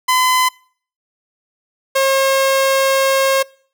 sawtooth tone pair in turn, 1017 / 538.7 Hz, C6 / C#5, -50 / -50 cents, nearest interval major seventh, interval 1100 cents, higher first, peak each -8 dBFS, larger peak neither, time 0.08-0.49 / 1.95-3.43 s, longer second, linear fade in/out 10 ms, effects noise-tail reverb RT60 0.5 s tail -25 dB re dry

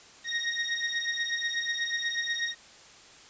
25% pulse beating tone pair, 1864.7 / 1872.9 Hz, A#6 / A#6, 0 / +8 cents, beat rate 8.2 Hz, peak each -28 dBFS, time 0.24-2.55 s, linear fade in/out 50 ms, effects white hiss -52 dBFS RMS until 3.29 s + resampled to 16000 Hz

